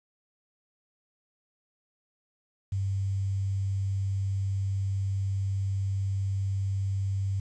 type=tone with quantisation; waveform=sine; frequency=97.6 Hz; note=G2; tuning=7 cents flat; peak=-26 dBFS; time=2.72-7.4 s; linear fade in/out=5 ms; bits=9; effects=resampled to 22050 Hz